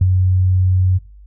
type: tone with ADSR envelope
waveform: sine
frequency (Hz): 92.5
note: F#2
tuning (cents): 0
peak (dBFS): -8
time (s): 0.01-0.99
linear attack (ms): 4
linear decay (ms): 41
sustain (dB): -3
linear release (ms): 23
effects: noise-tail reverb RT60 0.3 s tail -18 dB re dry + added 50 Hz sine -38 dBFS peak until 1.26 s